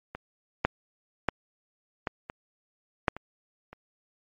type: clicks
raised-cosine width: 0.5 ms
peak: -21 / -6 / -8 / -14 / -21 / -6 / -23 / -29 dBFS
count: 8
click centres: 0.15 / 0.65 / 1.287 / 2.072 / 2.299 / 3.082 / 3.166 / 3.73 s
effects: MP3 48 kbps